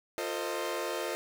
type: chord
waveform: sawtooth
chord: F dominant seventh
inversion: none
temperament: equal with one note detuned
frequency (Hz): 349.2 / 449 / 523.3 / 622.3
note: F4 / A4 / C5 / Eb5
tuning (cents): 0 / +35 / 0 / 0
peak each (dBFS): -34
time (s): 0.18-1.15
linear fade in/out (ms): 0
effects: none